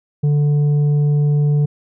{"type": "tone with tanh clipping", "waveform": "sine", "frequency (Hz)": 146.7, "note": "D3", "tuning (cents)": -2, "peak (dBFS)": -13, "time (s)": [0.23, 1.66], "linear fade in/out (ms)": 10, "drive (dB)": 5, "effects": []}